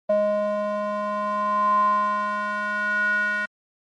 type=tone with band-pass filter sweep; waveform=square; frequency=207.7 Hz; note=G#3; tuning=in tune; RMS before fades=-23 dBFS; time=0.09-3.46 s; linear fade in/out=10 ms; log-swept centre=670 to 1600 Hz; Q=9; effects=MP3 48 kbps